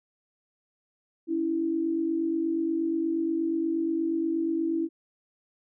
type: tone pair together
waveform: sine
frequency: 281.2 / 329.6 Hz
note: C#4 / E4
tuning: +25 / 0 cents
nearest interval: minor third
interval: 275 cents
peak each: -32 / -25 dBFS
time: 1.27-4.89 s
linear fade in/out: 50 ms
effects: none